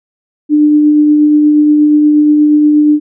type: tone with tremolo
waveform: sine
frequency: 299.1 Hz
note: D4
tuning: 32 cents sharp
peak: -3 dBFS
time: 0.49-3 s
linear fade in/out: 50 ms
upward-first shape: triangle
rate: 8.4 Hz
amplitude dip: 25%
effects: none